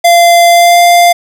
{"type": "tone with pitch glide", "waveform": "square", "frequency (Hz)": [689, 696.6], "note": ["F5", "F5"], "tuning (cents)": [-24, -5], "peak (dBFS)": -3, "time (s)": [0.04, 1.13], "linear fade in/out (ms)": 10, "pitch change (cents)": 19, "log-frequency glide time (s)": [0.5, 0.79], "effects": []}